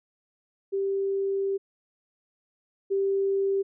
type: tone pair in turn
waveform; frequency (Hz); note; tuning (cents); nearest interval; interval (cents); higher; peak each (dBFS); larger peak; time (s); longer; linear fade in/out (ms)
sine; 392 / 392; G4 / G4; 0 / 0; unison; 0; neither; -24 / -22; second; 0.72-1.58 / 2.9-3.63; first; 20
effects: none